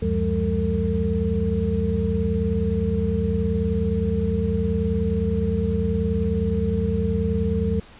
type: tone cluster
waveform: sine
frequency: 73.8 / 93 / 176.3 / 206.3 / 451.6 Hz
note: D2 / F#2 / F3 / G#3 / A4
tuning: +9 / +9 / +17 / -11 / +45 cents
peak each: -26 dBFS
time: 0.02-7.8 s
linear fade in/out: 5 ms
effects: pink hiss -47 dBFS RMS until 7.99 s + resampled to 8000 Hz